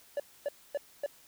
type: tone bursts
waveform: triangle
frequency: 574 Hz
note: D5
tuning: 40 cents flat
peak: -27 dBFS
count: 4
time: 0.17-1.062 s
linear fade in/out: 2 ms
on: 28 ms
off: 260 ms
effects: white hiss -59 dBFS RMS until 1.27 s

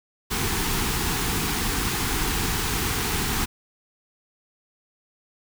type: band-stop noise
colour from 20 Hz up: pink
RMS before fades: -25 dBFS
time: 0.3-3.46 s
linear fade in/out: 20 ms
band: 470 to 730 Hz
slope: 96 dB/octave
effects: none

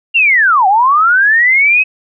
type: linear two-way sweep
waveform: sine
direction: down then up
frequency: 2829 to 740 to 2574 Hz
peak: -6 dBFS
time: 0.14-1.84 s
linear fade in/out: 20 ms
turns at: 0.67 s
effects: none

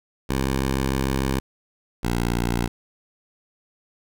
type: tone pair in turn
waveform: 10% pulse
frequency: 66.7 / 58.93 Hz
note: C2 / A#1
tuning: +34 / +19 cents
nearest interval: major second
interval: 215 cents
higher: first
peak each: -13 dBFS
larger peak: neither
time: 0.29-1.4 / 2.03-2.68 s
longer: first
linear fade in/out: 10 ms
effects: none

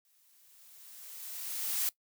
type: noise with exponential growth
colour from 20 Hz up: blue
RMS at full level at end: -30 dBFS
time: 0.05-1.89 s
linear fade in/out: 1 ms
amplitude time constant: 400 ms
effects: noise-tail reverb RT60 0.1 s tail -20 dB re dry

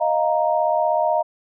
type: chord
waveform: sine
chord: Eb suspended second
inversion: none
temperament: equal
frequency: 622.3 / 698.5 / 932.3 Hz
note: Eb5 / F5 / Bb5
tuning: 0 / 0 / 0 cents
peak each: -20 / -21 / -22 dBFS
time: 0-1.23 s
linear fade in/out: 20 ms
effects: none

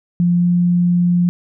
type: tone with pitch glide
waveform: sine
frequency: 174.61 to 175.72 Hz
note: F3 to F3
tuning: 0 to +11 cents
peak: -11 dBFS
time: 0.2-1.29 s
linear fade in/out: 0 ms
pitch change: +11 cents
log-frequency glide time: 0.37-0.46 s
effects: none

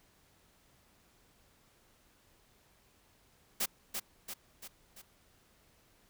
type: noise with echo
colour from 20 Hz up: white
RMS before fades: -32 dBFS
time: 3.6-3.66 s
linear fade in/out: 10 ms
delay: 340 ms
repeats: 4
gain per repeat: -5 dB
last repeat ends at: 5.02 s
effects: pink hiss -67 dBFS RMS until 6.09 s

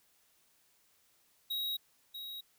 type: tone with echo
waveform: square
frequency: 3816 Hz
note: A#7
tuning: 40 cents sharp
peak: -34 dBFS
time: 1.5-1.77 s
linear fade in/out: 10 ms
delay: 640 ms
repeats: 1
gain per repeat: -8 dB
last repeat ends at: 2.41 s
effects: white hiss -70 dBFS RMS until 2.58 s

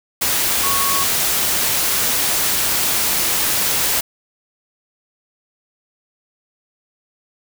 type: tone in noise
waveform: sine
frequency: 1108.7 Hz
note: C#6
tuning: in tune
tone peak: -21 dBFS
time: 0.63-1.04 s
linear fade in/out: 10 ms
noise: white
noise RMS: -18 dBFS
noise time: 0.21-4.01 s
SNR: -6 dB
effects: none

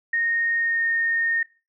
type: tone with pitch glide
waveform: sine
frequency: 1853 to 1839.1 Hz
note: A#6 to A#6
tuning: -11 to -24 cents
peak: -20 dBFS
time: 0.13-1.43 s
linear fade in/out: 5 ms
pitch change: -13 cents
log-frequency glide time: 0.57-0.83 s
effects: noise-tail reverb RT60 0.3 s tail -18 dB re dry

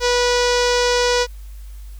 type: tone with low-pass filter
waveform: sawtooth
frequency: 488.4 Hz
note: B4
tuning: 19 cents flat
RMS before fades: -17 dBFS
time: 0-1.27 s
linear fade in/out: 50 ms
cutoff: 5500 Hz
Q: 2.5
effects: added 50 Hz sine -32 dBFS peak until 1.99 s + white hiss -52 dBFS RMS until 1.99 s

